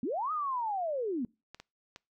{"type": "linear two-way sweep", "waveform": "sine", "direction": "up then down", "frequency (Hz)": [207.7, 1275, 220.2], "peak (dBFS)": -30, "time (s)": [0.03, 1.25], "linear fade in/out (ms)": 2, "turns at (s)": 0.32}
{"type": "clicks", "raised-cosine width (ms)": 0.2, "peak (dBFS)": -28, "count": 3, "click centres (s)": [1.546, 1.6, 1.961]}
{"effects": ["noise-tail reverb RT60 0.3 s tail -26 dB re dry"]}